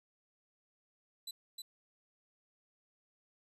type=tone with echo; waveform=sawtooth; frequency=3989 Hz; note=B7; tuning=17 cents sharp; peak=-38 dBFS; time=1.27-1.31 s; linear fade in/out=5 ms; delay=310 ms; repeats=1; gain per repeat=-2 dB; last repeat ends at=1.62 s; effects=resampled to 32000 Hz